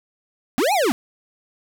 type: linear two-way sweep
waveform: square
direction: up then down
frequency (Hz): 210.6 to 863 to 210.6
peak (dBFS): -17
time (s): 0.58-0.92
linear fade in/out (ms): 0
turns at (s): 0.73
effects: none